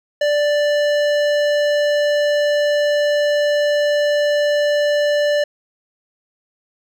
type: tone with hard clipping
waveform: sine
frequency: 587.3 Hz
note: D5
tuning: in tune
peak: -16 dBFS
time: 0.21-5.44 s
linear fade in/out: 5 ms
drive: 15 dB
effects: none